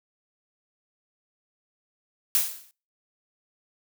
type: noise with exponential decay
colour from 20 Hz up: blue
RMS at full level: -19 dBFS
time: 2.35-2.71 s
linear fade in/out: 0 ms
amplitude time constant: 77 ms
effects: noise-tail reverb RT60 0.4 s tail -26 dB re dry